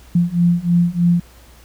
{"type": "beating tone pair", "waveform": "sine", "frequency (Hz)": [171.6, 174.8], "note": ["F3", "F3"], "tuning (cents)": [-30, 2], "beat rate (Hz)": 3.2, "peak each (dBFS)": [-16, -15], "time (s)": [0.15, 1.2], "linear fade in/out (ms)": 5, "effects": ["added 60 Hz sine -44 dBFS peak until 1.64 s", "pink hiss -48 dBFS RMS until 1.64 s"]}